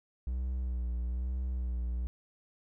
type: tone with vibrato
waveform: triangle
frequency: 61.74 Hz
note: B1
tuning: in tune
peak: -29 dBFS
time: 0.27-2.07 s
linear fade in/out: 0 ms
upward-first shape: sine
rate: 1.1 Hz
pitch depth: 51 cents each way
effects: none